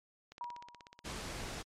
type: click train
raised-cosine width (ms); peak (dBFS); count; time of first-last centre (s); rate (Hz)
0.2; -33; 15; 0.32-1.174; 16.4
type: tone with exponential decay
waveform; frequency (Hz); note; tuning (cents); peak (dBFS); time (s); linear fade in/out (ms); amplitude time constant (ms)
sine; 960; B5; -49; -37; 0.41-1.06; 1; 140
type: noise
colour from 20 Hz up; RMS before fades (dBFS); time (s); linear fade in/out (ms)
pink; -42; 1.04-1.63; 20
effects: low-pass 8000 Hz 12 dB/octave + MP3 64 kbps